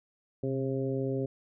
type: harmonic tone with a mistuned harmonic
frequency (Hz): 134.1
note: C3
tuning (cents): +43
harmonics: 1 / 2 / 3 / 4 / 5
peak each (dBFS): -33 / -34 / -33 / -37 / -49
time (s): 0.43-1.26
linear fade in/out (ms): 5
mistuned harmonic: 1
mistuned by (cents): -46
effects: none